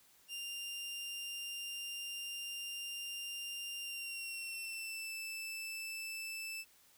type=tone with pitch glide; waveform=sawtooth; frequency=2794 to 2640 Hz; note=F7 to E7; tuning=0 to +2 cents; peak=-38 dBFS; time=0.28-6.65 s; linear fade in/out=50 ms; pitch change=-98 cents; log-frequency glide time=3.8-5.13 s; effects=white hiss -66 dBFS RMS until 6.97 s